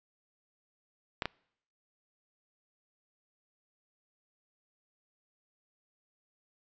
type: clicks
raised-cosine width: 0.3 ms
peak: -15 dBFS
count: 2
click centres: 1.222 / 1.256 s
effects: noise-tail reverb RT60 0.7 s tail -26 dB re dry + resampled to 16000 Hz